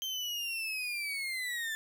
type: linear sweep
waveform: 35% pulse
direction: down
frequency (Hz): 3136 to 1753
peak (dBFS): -32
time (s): 0.02-1.75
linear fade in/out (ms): 0
effects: none